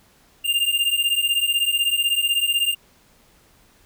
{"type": "beating tone pair", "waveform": "square", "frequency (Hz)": [2794, 2810], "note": ["F7", "F7"], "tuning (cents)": [0, 10], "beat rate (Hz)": 16, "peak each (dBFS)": -22, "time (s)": [0.44, 2.75], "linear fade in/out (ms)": 20, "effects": ["pink hiss -56 dBFS RMS until 3.85 s"]}